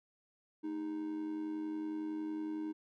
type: tone with amplitude modulation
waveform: triangle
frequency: 311.1 Hz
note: D#4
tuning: in tune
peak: -32 dBFS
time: 0.63-2.73 s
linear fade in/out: 20 ms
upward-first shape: sine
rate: 90.9 Hz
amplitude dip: 55%
effects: none